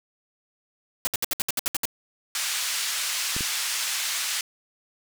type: noise bursts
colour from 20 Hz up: white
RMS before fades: -25 dBFS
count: 10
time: 1.05-1.854 s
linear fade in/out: 0 ms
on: 21 ms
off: 66 ms
type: band-pass noise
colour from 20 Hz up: white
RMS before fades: -28 dBFS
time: 2.35-4.41 s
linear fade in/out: 2 ms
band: 1400 to 7900 Hz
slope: 12 dB/octave
type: clicks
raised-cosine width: 3 ms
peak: -20 dBFS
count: 2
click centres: 3.365 / 3.408 s
effects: none